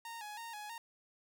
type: tone with vibrato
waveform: sawtooth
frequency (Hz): 880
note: A5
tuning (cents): 0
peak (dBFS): -40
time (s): 0.05-0.78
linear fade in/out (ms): 2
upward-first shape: square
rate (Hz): 3.1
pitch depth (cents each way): 84
effects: none